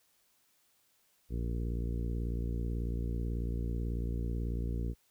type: harmonic tone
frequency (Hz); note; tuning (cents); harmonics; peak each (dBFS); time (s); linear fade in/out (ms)
58.2; A#1; -2; 1 / 2 / 3 / 4 / 5 / 6 / 7 / 8; -33 / -39 / -43 / -45 / -47 / -49 / -50 / -51; 1.29-4.95; 50
effects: white hiss -71 dBFS RMS until 5.1 s